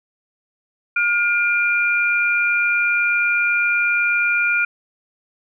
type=tone pair together; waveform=sine; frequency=1425 / 2393 Hz; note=F6 / D7; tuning=+34 / +32 cents; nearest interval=major sixth; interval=898 cents; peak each=-18 dBFS; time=0.96-4.65 s; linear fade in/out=5 ms; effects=none